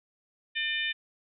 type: harmonic tone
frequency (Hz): 600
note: D5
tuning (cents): +37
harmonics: 3 / 4 / 5 / 6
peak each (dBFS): -32 / -33 / -34 / -35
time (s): 0.55-0.93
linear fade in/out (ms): 20
effects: none